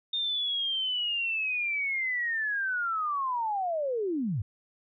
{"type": "linear sweep", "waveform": "sine", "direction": "down", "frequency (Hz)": [3659, 87.31], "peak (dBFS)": -27, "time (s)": [0.13, 4.42], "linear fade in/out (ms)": 5, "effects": []}